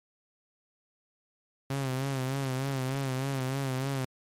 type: tone with vibrato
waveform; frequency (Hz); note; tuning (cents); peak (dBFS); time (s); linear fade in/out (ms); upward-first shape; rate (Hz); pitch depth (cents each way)
sawtooth; 133.6; C3; +36; -25; 1.7-4.05; 5; sine; 3.3; 62
effects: MP3 64 kbps